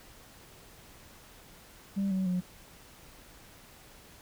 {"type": "tone with pitch steps", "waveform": "sine", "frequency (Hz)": [196.9, 188.77, 180.98], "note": ["G3", "F#3", "F#3"], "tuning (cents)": [8, 35, -38], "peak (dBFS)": -25, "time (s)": [1.96, 2.41], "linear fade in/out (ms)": 20, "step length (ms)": 150, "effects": ["tanh soft clip ceiling -25 dBFS", "pink hiss -54 dBFS RMS until 4.21 s"]}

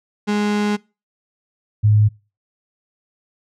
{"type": "tone pair in turn", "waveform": ["35% pulse", "sine"], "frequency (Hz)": [207.7, 105.91], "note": ["G#3", "G#2"], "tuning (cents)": [0, 34], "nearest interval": "octave", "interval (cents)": 1166, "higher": "first", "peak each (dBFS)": [-15, -10], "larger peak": "second", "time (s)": [[0.27, 0.77], [1.83, 2.09]], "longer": "first", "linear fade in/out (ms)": 20, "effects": ["noise-tail reverb RT60 0.3 s tail -24 dB re dry", "low-pass 6000 Hz 12 dB/octave"]}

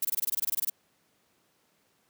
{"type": "noise bursts", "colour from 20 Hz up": "violet", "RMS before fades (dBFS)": -28, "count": 14, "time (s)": [0.02, 0.699], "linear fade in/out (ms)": 5, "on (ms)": 29, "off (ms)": 21, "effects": ["pink hiss -69 dBFS RMS until 2.09 s", "high-pass 150 Hz 12 dB/octave"]}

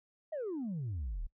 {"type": "exponential sweep", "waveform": "sine", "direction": "down", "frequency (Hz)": [659.3, 33.26], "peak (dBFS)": -33, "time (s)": [0.32, 1.27], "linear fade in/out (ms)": 10, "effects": ["noise-tail reverb RT60 0.1 s tail -23 dB re dry", "tanh soft clip ceiling -33 dBFS"]}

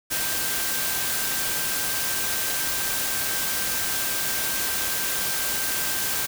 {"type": "tone in noise", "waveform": "sine", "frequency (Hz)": 1570, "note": "G6", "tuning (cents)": 2, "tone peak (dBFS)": -35, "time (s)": [0.1, 6.27], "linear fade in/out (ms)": 20, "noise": "white", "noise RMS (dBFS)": -26, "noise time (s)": [0.1, 6.27], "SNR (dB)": -12, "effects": []}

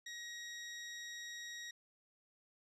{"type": "tone", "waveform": "20% pulse", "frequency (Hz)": 1894, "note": "A#6", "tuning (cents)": 27, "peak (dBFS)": -40, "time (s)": [0.06, 1.71], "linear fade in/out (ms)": 5, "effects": ["resampled to 24000 Hz"]}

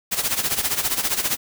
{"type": "noise with tremolo", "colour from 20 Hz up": "white", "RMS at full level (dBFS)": -20, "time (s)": [0.11, 1.37], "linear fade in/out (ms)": 20, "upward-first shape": "sine", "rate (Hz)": 15, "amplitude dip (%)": 75, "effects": []}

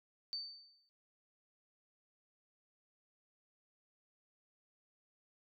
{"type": "tone with exponential decay", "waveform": "sine", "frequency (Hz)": 4570, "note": "D8", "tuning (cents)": -48, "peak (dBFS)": -36, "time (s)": [0.33, 0.89], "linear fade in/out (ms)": 0, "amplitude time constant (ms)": 120, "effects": []}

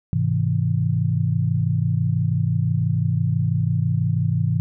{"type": "chord", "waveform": "sine", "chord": "Ab augmented", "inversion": "none", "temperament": "just", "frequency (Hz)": [103.83, 129.78, 162.23], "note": ["Ab2", "C3", "E3"], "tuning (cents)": [0, -14, -27], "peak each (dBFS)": -22, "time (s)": [0.13, 4.6], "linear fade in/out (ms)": 0, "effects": []}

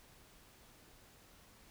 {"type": "silence", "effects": ["pink hiss -62 dBFS RMS until 1.7 s"]}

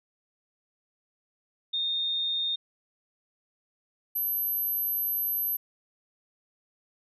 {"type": "tone pair in turn", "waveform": "sine", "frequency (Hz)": [3665, 12410], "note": ["A#7", "G9"], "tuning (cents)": [-30, -19], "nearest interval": "octave + major sixth", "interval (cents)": 2111, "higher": "second", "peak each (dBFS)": -26, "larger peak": "neither", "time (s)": [[1.73, 2.56], [4.15, 5.57]], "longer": "second", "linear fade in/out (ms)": 10, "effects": []}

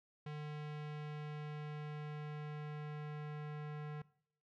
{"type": "tone with low-pass filter sweep", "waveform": "square", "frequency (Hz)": 150, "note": "D3", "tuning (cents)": 37, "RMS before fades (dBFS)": -45, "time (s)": [0.26, 4.02], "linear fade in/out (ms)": 5, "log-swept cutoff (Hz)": [3200, 2100], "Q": 1, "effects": ["noise-tail reverb RT60 0.6 s tail -20 dB re dry"]}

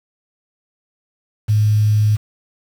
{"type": "tone with quantisation", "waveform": "sine", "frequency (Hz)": 106.4, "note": "G#2", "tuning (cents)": 42, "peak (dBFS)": -11, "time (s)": [1.48, 2.17], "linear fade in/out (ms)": 20, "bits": 6, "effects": []}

